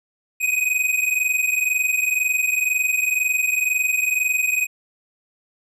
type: tone pair together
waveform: square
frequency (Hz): 2489 / 2511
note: D#7 / D#7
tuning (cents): 0 / +15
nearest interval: unison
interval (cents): 15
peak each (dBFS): -23 / -21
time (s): 0.4-4.67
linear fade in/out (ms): 20
effects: resampled to 32000 Hz